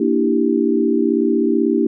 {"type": "chord", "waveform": "sine", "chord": "E half-diminished seventh", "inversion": "second", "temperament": "equal", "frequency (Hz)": [233.1, 293.7, 329.6, 392], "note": ["Bb3", "D4", "E4", "G4"], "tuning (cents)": [0, 0, 0, 0], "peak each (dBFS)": -19, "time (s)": [0, 1.87], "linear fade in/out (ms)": 5, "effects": []}